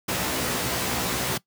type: noise with comb filter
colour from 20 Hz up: pink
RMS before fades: -26 dBFS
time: 0.08-1.38 s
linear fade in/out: 10 ms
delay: 16 ms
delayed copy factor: +0.95
effects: noise-tail reverb RT60 0.1 s tail -20 dB re dry + high-pass 100 Hz 12 dB/octave